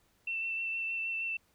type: tone with vibrato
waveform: sine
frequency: 2683 Hz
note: E7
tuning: 30 cents sharp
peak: -32 dBFS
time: 0.27-1.37 s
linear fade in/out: 5 ms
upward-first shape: triangle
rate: 6.4 Hz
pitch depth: 20 cents each way
effects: pink hiss -70 dBFS RMS until 1.54 s